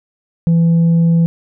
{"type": "tone with tanh clipping", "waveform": "sine", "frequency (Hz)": 167, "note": "E3", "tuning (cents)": 23, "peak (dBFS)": -9, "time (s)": [0.47, 1.26], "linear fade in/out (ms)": 0, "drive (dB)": 2, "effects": []}